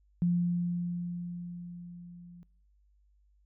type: tone with level ramp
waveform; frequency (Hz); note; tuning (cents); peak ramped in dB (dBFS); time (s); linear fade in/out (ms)
sine; 174.61; F3; 0; -23 to -48; 0.22-2.43; 0
effects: noise-tail reverb RT60 0.6 s tail -25 dB re dry + added 50 Hz sine -63 dBFS peak until 3.45 s